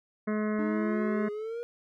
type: harmonic tone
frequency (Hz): 213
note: G#3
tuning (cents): +44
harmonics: 1 / 2 / 3 / 5 / 6 / 7 / 8 / 9 / 10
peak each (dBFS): -28 / -34 / -38 / -42 / -44 / -45 / -46 / -47 / -48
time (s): 0.27-1.29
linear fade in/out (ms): 10
type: exponential sweep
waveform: triangle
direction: up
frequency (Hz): 297.3 to 480.4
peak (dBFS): -31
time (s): 0.59-1.63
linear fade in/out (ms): 0
effects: none

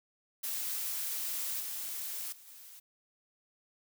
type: noise with level steps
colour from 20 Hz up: blue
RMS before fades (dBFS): -36 / -39 / -55 / -52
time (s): 0.43-2.8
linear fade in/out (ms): 10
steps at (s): 1.6 / 2.32 / 2.47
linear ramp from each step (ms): 5
effects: none

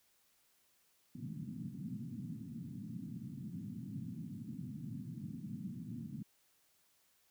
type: band-pass noise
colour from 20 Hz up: white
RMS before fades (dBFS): -45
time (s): 1.15-6.23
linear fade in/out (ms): 5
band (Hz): 110 to 250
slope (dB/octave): 48
effects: white hiss -73 dBFS RMS until 7.3 s

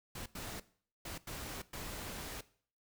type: noise bursts at uneven times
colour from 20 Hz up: pink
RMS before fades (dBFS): -44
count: 5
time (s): 0.15-0.26 / 0.35-0.6 / 1.05-1.18 / 1.27-1.62 / 1.73-2.41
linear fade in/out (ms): 5
effects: noise-tail reverb RT60 0.5 s tail -18 dB re dry

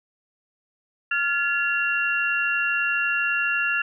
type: tone cluster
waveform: sine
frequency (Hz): 1394 / 1708 / 2746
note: F6 / G#6 / F7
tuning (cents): -4 / +48 / -30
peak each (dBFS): -25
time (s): 1.11-3.82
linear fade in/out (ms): 5
effects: none

